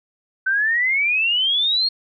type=exponential sweep; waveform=sine; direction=up; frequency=1517 to 4321 Hz; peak=-16 dBFS; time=0.46-1.89 s; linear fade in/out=10 ms; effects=none